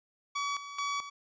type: tone with tremolo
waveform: sawtooth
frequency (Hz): 1137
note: C#6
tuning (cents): +44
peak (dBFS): -27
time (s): 0.35-1.1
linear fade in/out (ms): 10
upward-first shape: square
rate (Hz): 2.3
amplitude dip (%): 70
effects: resampled to 16000 Hz